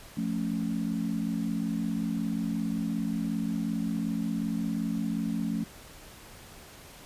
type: chord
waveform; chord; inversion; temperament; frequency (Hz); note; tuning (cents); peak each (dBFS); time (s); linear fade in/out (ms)
sine; F augmented; none; equal; 174.61 / 220 / 277.2; F3 / A3 / C#4; 0 / 0 / 0; -33 / -30 / -34; 0.17-5.64; 5
effects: pink hiss -49 dBFS RMS until 7.05 s + resampled to 32000 Hz